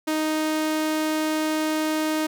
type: tone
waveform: sawtooth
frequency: 311.1 Hz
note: D#4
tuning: in tune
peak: -18 dBFS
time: 0.07-2.27 s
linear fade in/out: 10 ms
effects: none